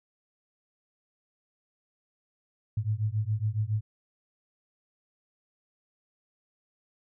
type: beating tone pair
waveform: sine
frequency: 103.83 / 111.03 Hz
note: G#2 / A2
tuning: 0 / +16 cents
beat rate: 7.2 Hz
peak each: -29 dBFS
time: 2.77-3.81 s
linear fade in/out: 5 ms
effects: none